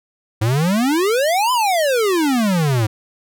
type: exponential two-way sweep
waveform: square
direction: up then down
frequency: 103.83 to 1033 to 103.83 Hz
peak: -15 dBFS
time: 0.41-2.87 s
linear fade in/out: 10 ms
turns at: 1.52 s
effects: none